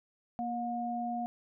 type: tone pair together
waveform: sine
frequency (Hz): 236.3 / 718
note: A#3 / F5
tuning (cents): +24 / +48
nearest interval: octave + perfect fifth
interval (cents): 1924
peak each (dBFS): -36 / -34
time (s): 0.39-1.26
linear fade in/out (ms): 0
effects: none